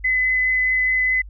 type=tone with vibrato; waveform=sine; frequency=2021 Hz; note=B6; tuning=39 cents sharp; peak=-16 dBFS; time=0.04-1.22 s; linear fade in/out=10 ms; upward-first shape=triangle; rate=4.8 Hz; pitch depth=9 cents each way; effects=added 50 Hz sine -35 dBFS peak until 1.29 s